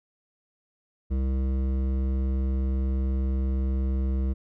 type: tone with hard clipping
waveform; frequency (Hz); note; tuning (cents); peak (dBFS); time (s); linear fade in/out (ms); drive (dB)
sine; 65.8; C2; +10; -25; 1.1-4.34; 20; 12
effects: none